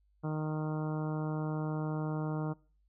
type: harmonic tone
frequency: 154.5 Hz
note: D#3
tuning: 12 cents flat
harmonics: 1 / 2 / 3 / 4 / 5 / 6 / 7 / 8 / 9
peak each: -33 / -39 / -43 / -45 / -47 / -49 / -50 / -51 / -52 dBFS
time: 0.23-2.54 s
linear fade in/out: 20 ms
effects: noise-tail reverb RT60 0.4 s tail -23 dB re dry + added 50 Hz sine -67 dBFS peak until 2.88 s